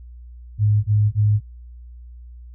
sine tone bursts, 105.1 Hz, G#2, 21 cents sharp, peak -13 dBFS, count 3, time 0.58-1.404 s, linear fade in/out 50 ms, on 260 ms, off 22 ms, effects added 60 Hz sine -37 dBFS peak until 2.54 s

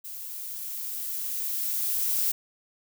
violet noise with level ramp, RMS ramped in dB -39 to -25 dBFS, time 0.04-2.32 s, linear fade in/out 10 ms, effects none

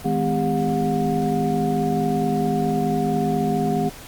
sine tone cluster, 160.4 / 210.3 / 254.8 / 401.4 / 721 Hz, E3 / G#3 / C4 / G4 / F#5, -47 / +22 / -46 / +41 / -45 cents, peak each -25 dBFS, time 0.04-3.9 s, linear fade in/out 20 ms, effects pink hiss -40 dBFS RMS until 4.07 s + Opus 48 kbps

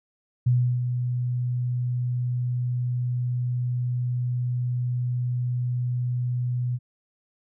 sine tone with ADSR envelope, 123.47 Hz, B2, in tune, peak -16 dBFS, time 0.46-6.79 s, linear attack 10 ms, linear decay 330 ms, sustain -7 dB, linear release 41 ms, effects none

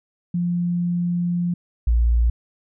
sine tone pair in turn, 174.61 / 58.27 Hz, F3 / A#1, 0 / 0 cents, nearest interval octave + perfect fifth, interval 1900 cents, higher first, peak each -19 / -14 dBFS, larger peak second, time 0.34-1.54 / 1.87-2.3 s, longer first, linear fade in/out 5 ms, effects none

